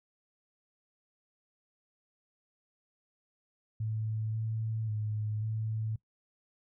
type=tone with pitch steps; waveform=sine; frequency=109.5 / 111 / 106.9 / 109.9 Hz; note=A2 / A2 / A2 / A2; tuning=-8 / +16 / -49 / -2 cents; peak=-31 dBFS; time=3.8-5.96 s; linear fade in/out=5 ms; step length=540 ms; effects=noise-tail reverb RT60 0.1 s tail -21 dB re dry